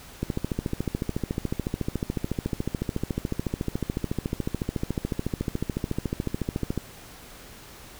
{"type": "click train", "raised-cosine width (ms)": 3, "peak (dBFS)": -13, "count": 92, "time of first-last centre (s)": [0.23, 6.777], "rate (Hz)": 13.9, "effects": ["pink hiss -46 dBFS RMS until 7.99 s"]}